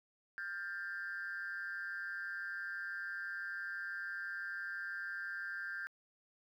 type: tone with amplitude modulation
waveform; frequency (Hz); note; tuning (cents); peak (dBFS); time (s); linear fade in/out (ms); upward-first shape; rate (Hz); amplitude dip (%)
sine; 1587; G6; +21; -34; 0.38-5.87; 0; sine; 180; 100
effects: tanh soft clip ceiling -33 dBFS + 12-bit